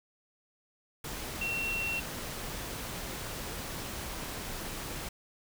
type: tone in noise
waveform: sine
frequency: 2724 Hz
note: F7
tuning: 44 cents flat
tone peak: -31 dBFS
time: 1.41-2 s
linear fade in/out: 5 ms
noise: pink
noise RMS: -39 dBFS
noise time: 1.04-5.09 s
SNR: +5 dB
effects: none